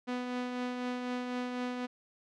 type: tone with tremolo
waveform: sawtooth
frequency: 248.3 Hz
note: B3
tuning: 9 cents sharp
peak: -28 dBFS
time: 0.07-1.87 s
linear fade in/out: 20 ms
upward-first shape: triangle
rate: 4 Hz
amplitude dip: 40%
effects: low-pass 4000 Hz 12 dB/octave